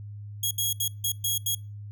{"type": "tone bursts at uneven times", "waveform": "10% pulse", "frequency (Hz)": 3310, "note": "G#7", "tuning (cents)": -6, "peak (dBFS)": -16, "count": 6, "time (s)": [[0.43, 0.51], [0.58, 0.73], [0.8, 0.88], [1.04, 1.12], [1.24, 1.38], [1.46, 1.55]], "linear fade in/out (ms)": 5, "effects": ["noise-tail reverb RT60 0.3 s tail -25 dB re dry", "added 103 Hz sine -37 dBFS peak until 1.91 s"]}